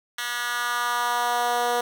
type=tone with high-pass filter sweep; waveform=10% pulse; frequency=241.3 Hz; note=B3; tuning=40 cents flat; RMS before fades=-25 dBFS; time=0.18-1.81 s; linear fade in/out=5 ms; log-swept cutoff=2000 to 520 Hz; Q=1.9; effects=none